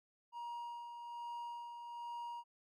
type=tone with tremolo; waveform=triangle; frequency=948 Hz; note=A#5; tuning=29 cents sharp; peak=-40 dBFS; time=0.32-2.44 s; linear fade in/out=50 ms; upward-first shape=sine; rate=1.2 Hz; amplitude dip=45%; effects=none